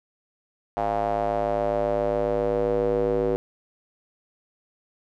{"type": "tone with band-pass filter sweep", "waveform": "square", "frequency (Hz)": 53.7, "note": "A1", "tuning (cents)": -41, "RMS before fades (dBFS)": -24, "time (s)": [0.77, 3.36], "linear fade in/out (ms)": 0, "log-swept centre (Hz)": [730, 440], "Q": 4.7, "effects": []}